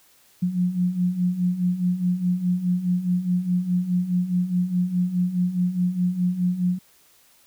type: beating tone pair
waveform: sine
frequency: 176.3 / 181.1 Hz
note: F3 / F#3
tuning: +17 / -37 cents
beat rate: 4.8 Hz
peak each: -26 / -21 dBFS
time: 0.42-6.79 s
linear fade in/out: 10 ms
effects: white hiss -57 dBFS RMS until 7.46 s